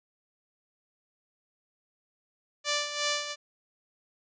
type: tone with tremolo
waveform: 5% pulse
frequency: 587 Hz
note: D5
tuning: 1 cent flat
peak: -14 dBFS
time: 2.64-3.36 s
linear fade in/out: 50 ms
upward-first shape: sine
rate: 2.8 Hz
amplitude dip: 65%
effects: resampled to 16000 Hz